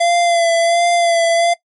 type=tone with vibrato; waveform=square; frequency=682 Hz; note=F5; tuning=41 cents flat; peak=-12 dBFS; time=0-1.54 s; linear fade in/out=10 ms; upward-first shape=sine; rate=1.4 Hz; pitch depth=31 cents each way; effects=noise-tail reverb RT60 0.1 s tail -19 dB re dry + MP3 48 kbps